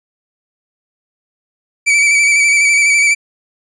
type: tone with vibrato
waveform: 45% pulse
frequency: 2300 Hz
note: D7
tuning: 37 cents flat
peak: -8 dBFS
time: 1.86-3.15 s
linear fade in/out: 20 ms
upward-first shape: square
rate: 12 Hz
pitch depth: 27 cents each way
effects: resampled to 22050 Hz